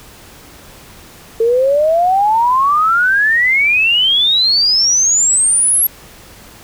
sine exponential sweep, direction up, 445.8 to 11610 Hz, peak -9 dBFS, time 1.4-5.87 s, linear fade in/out 5 ms, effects pink hiss -39 dBFS RMS until 6.63 s

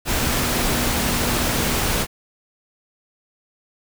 sine tone in noise, 242 Hz, B3, 35 cents flat, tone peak -29 dBFS, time 0.18-1.8 s, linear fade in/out 50 ms, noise pink, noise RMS -21 dBFS, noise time 0.05-2.07 s, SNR -11 dB, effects none

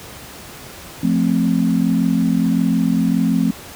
sine chord, F major, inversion none, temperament equal, 174.61 / 220 / 261.6 Hz, F3 / A3 / C4, 0 / 0 / 0 cents, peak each -18 dBFS, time 1.03-3.51 s, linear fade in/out 5 ms, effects pink hiss -36 dBFS RMS until 3.75 s + high-pass 60 Hz 12 dB/octave

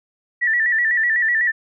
sine tone with vibrato, 1853 Hz, A#6, 11 cents flat, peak -15 dBFS, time 0.41-1.52 s, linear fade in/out 20 ms, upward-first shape square, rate 8 Hz, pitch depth 71 cents each way, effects none

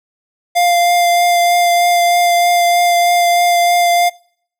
square tone with vibrato, 698.5 Hz, F5, in tune, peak -10 dBFS, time 0.55-4.1 s, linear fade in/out 20 ms, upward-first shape triangle, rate 3.2 Hz, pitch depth 13 cents each way, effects noise-tail reverb RT60 0.6 s tail -25 dB re dry

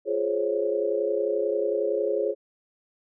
sine chord, Db major seventh, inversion first, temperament equal with one note detuned, 349.2 / 419.2 / 523.3 / 554.4 Hz, F4 / Ab4 / C5 / Db5, 0 / +16 / 0 / 0 cents, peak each -31 / -26 / -30 / -28 dBFS, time 0.05-2.35 s, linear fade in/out 50 ms, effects none

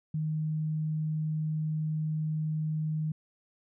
sine tone, 155.4 Hz, D#3, 2 cents flat, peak -28 dBFS, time 0.14-3.12 s, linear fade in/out 5 ms, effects none

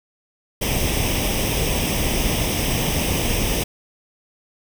pink noise with comb filter, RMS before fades -21 dBFS, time 0.61-3.64 s, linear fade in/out 10 ms, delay 0.35 ms, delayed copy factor +0.7, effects none

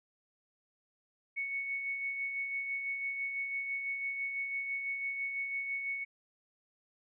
sine tone with tremolo, 2217 Hz, C#7, in tune, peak -32 dBFS, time 1.36-6.05 s, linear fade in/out 20 ms, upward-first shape sine, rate 6 Hz, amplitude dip 40%, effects none

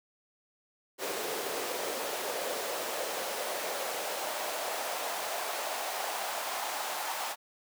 pink noise with high-pass filter sweep, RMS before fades -35 dBFS, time 0.98-7.36 s, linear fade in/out 50 ms, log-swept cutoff 440 to 820 Hz, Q 2.5, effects none

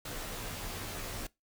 pink noise with comb filter, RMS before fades -40 dBFS, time 0.05-1.27 s, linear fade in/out 5 ms, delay 15 ms, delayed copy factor -0.95, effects noise-tail reverb RT60 0.2 s tail -22 dB re dry

